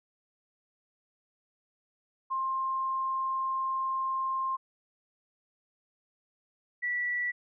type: tone pair in turn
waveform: sine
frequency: 1058 / 1953.9 Hz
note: C6 / B6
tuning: +19 / -19 cents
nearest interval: major seventh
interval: 1062 cents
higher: second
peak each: -28 dBFS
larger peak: neither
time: 2.3-4.57 / 6.82-7.32 s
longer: first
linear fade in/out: 20 ms
effects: none